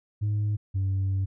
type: tone pair in turn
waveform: sine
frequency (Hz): 104.6 / 96.42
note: G#2 / G2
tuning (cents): +13 / -28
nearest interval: minor second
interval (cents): 141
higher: first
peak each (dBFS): -21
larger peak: neither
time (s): 0.21-0.57 / 0.74-1.26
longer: second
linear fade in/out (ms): 20
effects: tanh soft clip ceiling -22 dBFS